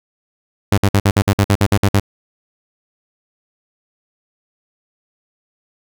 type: tone bursts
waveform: sawtooth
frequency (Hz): 99.9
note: G2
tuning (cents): +33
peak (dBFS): -6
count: 12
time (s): 0.72-1.998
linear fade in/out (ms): 5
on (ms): 57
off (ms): 54
effects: none